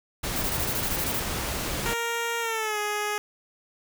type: noise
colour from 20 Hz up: pink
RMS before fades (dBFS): -30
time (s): 0.23-1.94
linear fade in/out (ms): 10
type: noise bursts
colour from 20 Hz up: violet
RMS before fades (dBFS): -30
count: 11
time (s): 0.36-1.197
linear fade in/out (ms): 2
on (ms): 57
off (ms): 21
type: tone with pitch glide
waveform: 10% pulse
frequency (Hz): 466.2 to 417.7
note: A#4 to G#4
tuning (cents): 0 to +10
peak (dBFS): -18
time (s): 1.86-3.18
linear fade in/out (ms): 0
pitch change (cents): -190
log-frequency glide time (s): 2.4-2.79
effects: none